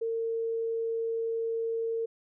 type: tone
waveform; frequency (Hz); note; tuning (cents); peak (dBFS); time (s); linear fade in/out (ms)
sine; 455.4; A#4; -40; -28; 0.01-2.06; 10
effects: none

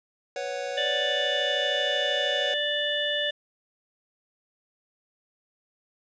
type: chord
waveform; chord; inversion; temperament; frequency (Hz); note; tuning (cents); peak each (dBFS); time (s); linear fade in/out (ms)
square; B suspended second; none; equal; 493.9 / 554.4 / 740; B4 / C#5 / F#5; 0 / 0 / 0; -36 / -33 / -37; 0.36-2.54; 2
type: harmonic tone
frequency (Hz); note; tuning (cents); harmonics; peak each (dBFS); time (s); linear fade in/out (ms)
587.3; D5; 0; 1 / 3 / 5 / 6; -30 / -30 / -30 / -30; 0.77-3.31; 10
effects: resampled to 16000 Hz + 9-bit

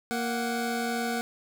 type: tone pair together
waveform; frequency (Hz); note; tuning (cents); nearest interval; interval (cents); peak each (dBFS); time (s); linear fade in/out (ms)
25% pulse; 233.1 / 742.2; A#3 / F#5; 0 / +5; octave + minor sixth; 2005; -26 / -28; 0.11-1.21; 0
effects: none

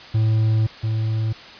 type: tone pair in turn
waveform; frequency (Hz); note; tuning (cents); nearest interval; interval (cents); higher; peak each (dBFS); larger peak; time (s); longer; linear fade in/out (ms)
triangle; 110 / 110.4; A2 / A2; 0 / +6; unison; 6; second; -13 / -17; first; 0.14-0.67 / 0.83-1.33; first; 10
effects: white hiss -40 dBFS RMS until 1.59 s + resampled to 11025 Hz

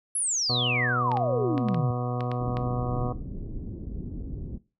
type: exponential sweep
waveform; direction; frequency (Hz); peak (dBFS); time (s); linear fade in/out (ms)
sine; down; 11160 to 115.8; -24; 0.15-1.91; 5
type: harmonic tone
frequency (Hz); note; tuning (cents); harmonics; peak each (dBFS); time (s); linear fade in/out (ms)
123.1; B2; -5; 1 / 2 / 3 / 4 / 5 / 6 / 8 / 9 / 10; -29 / -35 / -39 / -35 / -41 / -35 / -45 / -40 / -43; 0.49-3.13; 10
type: clicks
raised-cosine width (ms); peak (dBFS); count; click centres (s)
0.3; -20; 8; 1.117 / 1.171 / 1.579 / 1.686 / 1.745 / 2.207 / 2.316 / 2.57
type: low-pass noise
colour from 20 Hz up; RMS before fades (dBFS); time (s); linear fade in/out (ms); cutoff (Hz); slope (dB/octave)
pink; -35; 2.4-4.58; 5; 330; 24
effects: noise-tail reverb RT60 0.3 s tail -18 dB re dry

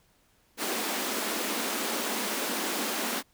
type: high-pass noise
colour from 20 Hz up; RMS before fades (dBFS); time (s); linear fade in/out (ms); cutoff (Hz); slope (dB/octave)
pink; -31; 0.57-3.23; 50; 200; 96
effects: pink hiss -66 dBFS RMS until 3.33 s

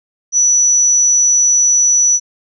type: tone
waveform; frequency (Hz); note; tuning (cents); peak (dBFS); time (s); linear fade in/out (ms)
sine; 5920; F#8; 0; -8; 0.32-2.2; 50
effects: none

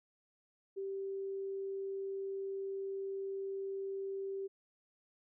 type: tone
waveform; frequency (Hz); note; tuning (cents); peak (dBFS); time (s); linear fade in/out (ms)
sine; 390; G4; -9; -37; 0.76-4.48; 20
effects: none

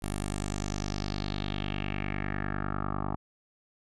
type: tone with low-pass filter sweep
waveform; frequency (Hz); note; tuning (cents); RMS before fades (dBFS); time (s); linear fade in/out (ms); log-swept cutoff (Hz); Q
10% pulse; 49.94; G1; +33; -33; 0.02-3.16; 10; 11000 to 990; 3.8
effects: none

